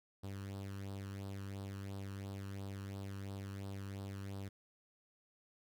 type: tone with flanger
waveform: sawtooth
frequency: 98.3 Hz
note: G2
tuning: 5 cents sharp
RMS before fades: -45 dBFS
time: 0.23-4.49 s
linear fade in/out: 10 ms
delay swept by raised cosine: 0.22 to 0.72 ms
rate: 2.9 Hz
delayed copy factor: +0.65
effects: none